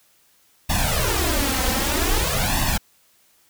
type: noise with flanger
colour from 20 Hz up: pink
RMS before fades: -21 dBFS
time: 0.69-2.78 s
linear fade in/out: 10 ms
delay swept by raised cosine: 1.1 to 3.9 ms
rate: 0.52 Hz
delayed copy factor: +0.9
effects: white hiss -59 dBFS RMS until 3.49 s